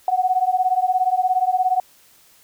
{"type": "beating tone pair", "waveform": "sine", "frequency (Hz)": [733, 750], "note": ["F#5", "F#5"], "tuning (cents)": [-16, 23], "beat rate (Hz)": 17, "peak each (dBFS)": -19, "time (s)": [0.08, 1.8], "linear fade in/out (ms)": 2, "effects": ["white hiss -53 dBFS RMS until 2.43 s"]}